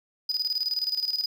triangle tone with tremolo, 4965 Hz, D#8, 5 cents flat, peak -22 dBFS, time 0.29-1.26 s, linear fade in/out 5 ms, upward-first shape square, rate 19 Hz, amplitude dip 70%, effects none

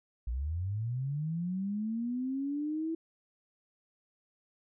sine linear sweep, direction up, 55 to 329.6 Hz, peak -31 dBFS, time 0.27-2.95 s, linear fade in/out 5 ms, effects none

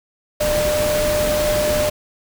sine tone in noise, 600 Hz, D5, 37 cents sharp, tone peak -17 dBFS, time 0.4-1.9 s, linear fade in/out 10 ms, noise pink, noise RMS -23 dBFS, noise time 0.4-1.9 s, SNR +3 dB, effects none

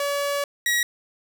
sawtooth tone pair in turn, 569 / 1909.8 Hz, C#5 / A#6, +45 / +41 cents, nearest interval octave + major sixth, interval 2096 cents, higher second, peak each -19 / -16 dBFS, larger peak second, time 0-0.44 / 0.66-0.83 s, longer first, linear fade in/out 2 ms, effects none

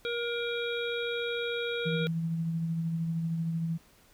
harmonic tone, 473.3 Hz, A#4, 26 cents sharp, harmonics 1 / 3 / 5 / 7 / 8, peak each -32 / -37 / -39 / -40 / -41 dBFS, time 0.05-2.07 s, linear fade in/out 0 ms
sine tone with tremolo, 164.81 Hz, E3, in tune, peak -27 dBFS, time 1.85-3.78 s, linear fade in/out 20 ms, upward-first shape sine, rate 13 Hz, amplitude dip 30%
effects pink hiss -61 dBFS RMS until 4.13 s

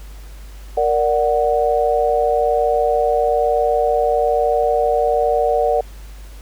sine chord, Bb augmented, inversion none, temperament equal, 466.2 / 587.3 / 740 Hz, Bb4 / D5 / F#5, 0 / 0 / 0 cents, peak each -18 dBFS, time 0.77-5.81 s, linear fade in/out 5 ms, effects added 50 Hz sine -33 dBFS peak until 6.41 s + pink hiss -46 dBFS RMS until 6.41 s

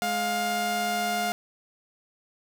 sawtooth tone pair together, 210 / 706.4 Hz, G#3 / F5, +19 / +20 cents, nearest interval octave + major sixth, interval 2101 cents, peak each -29 / -22 dBFS, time 0.02-1.32 s, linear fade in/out 0 ms, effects none

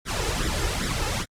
pink noise with flanger, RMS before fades -26 dBFS, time 0.05-1.26 s, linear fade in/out 50 ms, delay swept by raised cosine 0.54 to 2.34 ms, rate 2.5 Hz, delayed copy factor +0.75, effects low-pass 9000 Hz 12 dB/octave + Opus 48 kbps

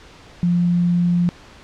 sine tone, 174.61 Hz, F3, in tune, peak -14 dBFS, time 0.43-1.29 s, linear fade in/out 0 ms, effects pink hiss -44 dBFS RMS until 1.63 s + low-pass 5000 Hz 12 dB/octave

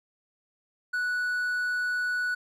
triangle tone, 1476 Hz, F#6, 5 cents flat, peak -24 dBFS, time 0.93-2.35 s, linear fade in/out 10 ms, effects none

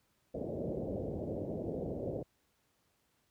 white low-pass noise, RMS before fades -38 dBFS, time 0.34-2.23 s, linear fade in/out 10 ms, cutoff 610 Hz, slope 48 dB/octave, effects pink hiss -75 dBFS RMS until 3.3 s + high-pass 60 Hz 12 dB/octave

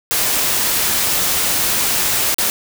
white noise with dropouts, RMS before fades -17 dBFS, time 0.11-2.5 s, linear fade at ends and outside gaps 0 ms, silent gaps 2.344-2.384 s, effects none

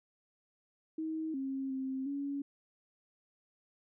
sine tone with pitch steps, 317.4 / 268.8 / 264.4 / 281.1 Hz, D#4 / C4 / C4 / C#4, +35 / +47 / +18 / +24 cents, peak -34 dBFS, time 0.98-2.42 s, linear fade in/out 5 ms, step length 360 ms, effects none

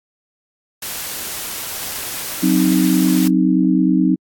white noise, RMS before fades -26 dBFS, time 0.82-3.28 s, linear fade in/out 5 ms
sine chord, C diminished, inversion second, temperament equal, 185 / 261.6 / 311.1 Hz, Gb3 / C4 / Eb4, 0 / 0 / 0 cents, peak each -16 dBFS, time 2.42-4.16 s, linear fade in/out 20 ms
effects AAC 64 kbps

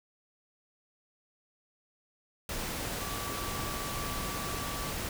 sine tone in noise, 1154 Hz, D6, 31 cents flat, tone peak -41 dBFS, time 3.01-4.92 s, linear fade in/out 2 ms, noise pink, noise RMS -36 dBFS, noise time 2.49-5.09 s, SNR -8 dB, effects none

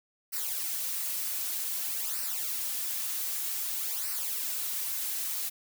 blue noise with flanger, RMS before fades -33 dBFS, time 0.32-5.5 s, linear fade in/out 20 ms, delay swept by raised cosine 0.29 to 5.09 ms, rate 0.53 Hz, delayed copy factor -0.7, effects none

